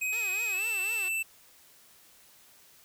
square tone with pitch glide, 2523 to 2658 Hz, D#7 to E7, +23 to +14 cents, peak -29 dBFS, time 0.01-1.23 s, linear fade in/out 10 ms, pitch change +91 cents, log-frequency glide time 0.51-0.62 s
5% pulse tone with vibrato, 414.7 Hz, G#4, 3 cents flat, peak -31 dBFS, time 0.12-1.09 s, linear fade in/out 10 ms, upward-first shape triangle, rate 4 Hz, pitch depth 260 cents each way
effects white hiss -58 dBFS RMS until 2.84 s

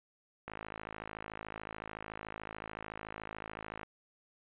click train, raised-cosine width 0.5 ms, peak -26 dBFS, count 181, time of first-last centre 0.48-3.832 s, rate 53.7 Hz, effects resampled to 8000 Hz

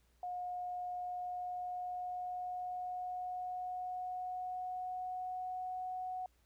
sine tone with pitch glide, 720 to 738.1 Hz, F#5 to F#5, -47 to -4 cents, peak -38 dBFS, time 0.23-6.26 s, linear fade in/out 2 ms, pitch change +43 cents, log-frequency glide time 0.97-5.91 s, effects added 60 Hz sine -70 dBFS peak until 6.45 s + pink hiss -75 dBFS RMS until 6.45 s

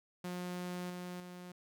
sawtooth tone with level steps, 179 Hz, F3, 43 cents sharp, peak -35 / -38 / -43 dBFS, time 0.24-1.52 s, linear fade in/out 5 ms, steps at 0.9 / 1.2 s, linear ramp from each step 2 ms, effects none

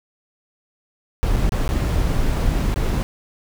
brown noise with dropouts, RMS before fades -19 dBFS, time 1.23-3.03 s, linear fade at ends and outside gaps 0 ms, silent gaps 1.362-1.367 / 1.493-1.521 / 1.677-1.691 / 2.742-2.76 s, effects none

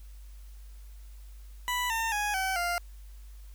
20% pulse tone with pitch steps, 987.8 / 905.8 / 830.6 / 761.7 / 698.5 Hz, B5 / A#5 / G#5 / G5 / F5, 0 / -50 / 0 / -50 / 0 cents, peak -23 dBFS, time 1.68-2.78 s, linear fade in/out 0 ms, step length 220 ms, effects added 50 Hz sine -44 dBFS peak until 3.54 s + white hiss -62 dBFS RMS until 3.54 s

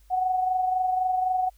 sine tone pair together, 740 / 763.9 Hz, F#5 / G5, 0 / -45 cents, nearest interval minor second, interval 55 cents, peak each -22 / -32 dBFS, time 0.1-1.5 s, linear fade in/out 20 ms, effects added 50 Hz sine -53 dBFS peak until 1.57 s + white hiss -65 dBFS RMS until 1.57 s

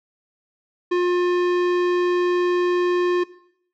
sine tone with tanh clipping, 355.7 Hz, F4, 32 cents sharp, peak -19 dBFS, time 0.91-3.24 s, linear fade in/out 10 ms, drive 17 dB, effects noise-tail reverb RT60 0.7 s tail -19 dB re dry

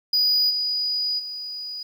sine tone with level steps, 4926 Hz, D#8, 18 cents flat, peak -14 / -21 / -30 dBFS, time 0.13-1.83 s, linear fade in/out 5 ms, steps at 0.49 / 1.18 s, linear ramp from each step 20 ms, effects tanh soft clip ceiling -16 dBFS + 9-bit

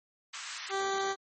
pink high-pass noise, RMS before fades -40 dBFS, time 0.33-0.72 s, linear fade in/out 10 ms, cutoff 1200 Hz, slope 24 dB/octave
15% pulse tone, 390 Hz, G4, 9 cents flat, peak -23 dBFS, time 0.69-1.16 s, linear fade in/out 50 ms
effects MP3 32 kbps

